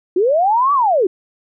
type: linear two-way sweep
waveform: sine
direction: up then down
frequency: 339.4 to 1169 to 339.4 Hz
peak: -11 dBFS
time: 0.16-1.07 s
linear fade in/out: 5 ms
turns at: 0.73 s
effects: none